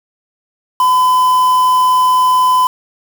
triangle tone with quantisation, 1011 Hz, B5, 40 cents sharp, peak -6 dBFS, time 0.8-2.67 s, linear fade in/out 2 ms, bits 4, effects none

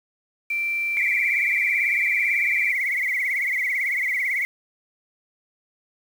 sine tone, 2349 Hz, D7, in tune, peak -22 dBFS, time 0.5-2.72 s, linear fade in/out 5 ms
sine tone with vibrato, 2102 Hz, C7, 7 cents sharp, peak -21 dBFS, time 0.97-4.45 s, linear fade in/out 0 ms, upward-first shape triangle, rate 18 Hz, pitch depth 150 cents each way
effects 7-bit

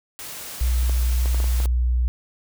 white noise, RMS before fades -35 dBFS, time 0.19-1.66 s, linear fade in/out 0 ms
sine tone, 61 Hz, B1, 21 cents flat, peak -17 dBFS, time 0.61-2.08 s, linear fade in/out 0 ms
clicks, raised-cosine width 1 ms, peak -20 dBFS, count 7, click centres 0.896 / 1.258 / 1.346 / 1.402 / 1.442 / 1.602 / 1.656 s
effects none

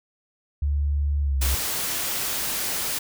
sine tone with pitch glide, 72.1 to 66.5 Hz, D2 to C2, -31 to +29 cents, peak -20 dBFS, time 0.62-1.55 s, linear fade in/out 5 ms, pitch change -140 cents, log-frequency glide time 1.22-1.41 s
white noise, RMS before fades -27 dBFS, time 1.41-2.99 s, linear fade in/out 10 ms
effects none

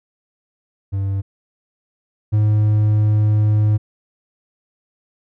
triangle tone pair in turn, 98 / 106.19 Hz, G2 / G#2, 0 / +39 cents, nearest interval minor second, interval 139 cents, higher second, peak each -16 / -10 dBFS, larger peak second, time 0.92-1.22 / 2.32-3.78 s, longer second, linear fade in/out 20 ms, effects none

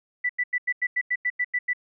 sine tone bursts, 1975.5 Hz, B6, in tune, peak -21 dBFS, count 11, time 0.24-1.734 s, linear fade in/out 10 ms, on 54 ms, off 90 ms, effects none

